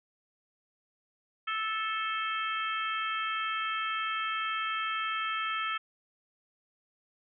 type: harmonic tone with a mistuned harmonic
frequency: 438.1 Hz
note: A4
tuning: 7 cents flat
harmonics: 3 / 4 / 5 / 6 / 7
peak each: -32 / -38 / -40 / -39 / -39 dBFS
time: 1.47-5.78 s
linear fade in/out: 10 ms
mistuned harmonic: 7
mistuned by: +55 cents
effects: none